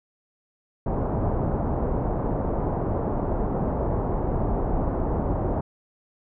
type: low-pass noise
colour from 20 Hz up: pink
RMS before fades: -25 dBFS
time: 0.86-5.61 s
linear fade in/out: 5 ms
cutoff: 900 Hz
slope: 24 dB/octave
effects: none